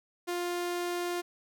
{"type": "tone", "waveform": "sawtooth", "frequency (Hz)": 351.3, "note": "F4", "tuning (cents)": 10, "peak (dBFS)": -27, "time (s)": [0.27, 1.22], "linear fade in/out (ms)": 20, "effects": []}